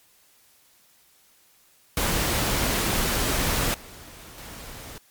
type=noise with level steps; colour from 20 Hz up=pink; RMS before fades=-24 / -44 / -40 dBFS; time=1.97-4.98 s; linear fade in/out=2 ms; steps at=3.74 / 4.38 s; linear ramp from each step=2 ms; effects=white hiss -59 dBFS RMS until 5.1 s + MP3 96 kbps